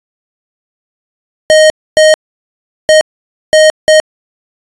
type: tone bursts at uneven times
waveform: square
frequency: 622.3 Hz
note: D#5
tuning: in tune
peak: -3 dBFS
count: 5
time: 1.5-1.7 / 1.97-2.14 / 2.89-3.01 / 3.53-3.7 / 3.88-4 s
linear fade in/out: 0 ms
effects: resampled to 22050 Hz